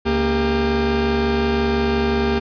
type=tone cluster; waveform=40% pulse; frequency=70.5 / 231.7 / 397.5 Hz; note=C#2 / A#3 / G4; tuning=+30 / -10 / +24 cents; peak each=-23 / -20 / -19 dBFS; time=0.05-2.4 s; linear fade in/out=20 ms; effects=resampled to 11025 Hz